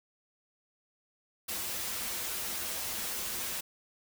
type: noise with comb filter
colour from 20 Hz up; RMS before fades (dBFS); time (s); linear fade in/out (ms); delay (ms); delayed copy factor
white; -36; 1.48-3.61; 10; 7; -0.55
effects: none